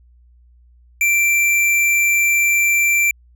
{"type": "tone with hard clipping", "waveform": "sine", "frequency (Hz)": 2351, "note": "D7", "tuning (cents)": 1, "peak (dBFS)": -14, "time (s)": [1.01, 3.11], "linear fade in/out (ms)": 2, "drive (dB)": 16, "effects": ["added 60 Hz sine -47 dBFS peak until 3.35 s"]}